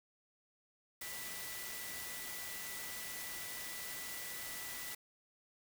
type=tone in noise; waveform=sine; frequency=1974 Hz; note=B6; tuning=1 cent flat; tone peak=-50 dBFS; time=1.01-4.95 s; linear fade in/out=5 ms; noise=white; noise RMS=-45 dBFS; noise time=1.01-4.95 s; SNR=-8 dB; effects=none